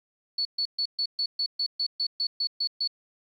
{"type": "tone bursts", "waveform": "sine", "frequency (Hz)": 4429, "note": "C#8", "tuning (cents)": -2, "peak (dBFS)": -24, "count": 13, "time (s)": [0.38, 2.876], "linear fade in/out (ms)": 5, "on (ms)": 72, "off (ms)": 130, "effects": ["10-bit"]}